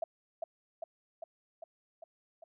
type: tone with echo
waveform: sine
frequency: 659.3 Hz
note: E5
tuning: in tune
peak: -30 dBFS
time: 0.02-0.04 s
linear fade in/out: 5 ms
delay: 400 ms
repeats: 6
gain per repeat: -3 dB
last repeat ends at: 2.44 s
effects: none